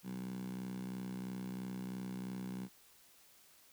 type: tone with high-pass filter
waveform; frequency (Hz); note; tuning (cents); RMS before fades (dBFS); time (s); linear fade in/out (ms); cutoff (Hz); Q
10% pulse; 63; B1; +35; -43; 0.03-2.69; 50; 170; 7.3
effects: white hiss -64 dBFS RMS until 3.72 s